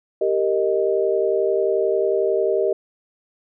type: chord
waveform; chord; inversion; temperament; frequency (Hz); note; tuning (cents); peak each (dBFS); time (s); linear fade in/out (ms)
sine; Eb major; first; equal with one note detuned; 392 / 463.2 / 622.3; G4 / Bb4 / Eb5; 0 / -11 / 0; -20 / -22 / -22; 0.21-2.73; 5
effects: none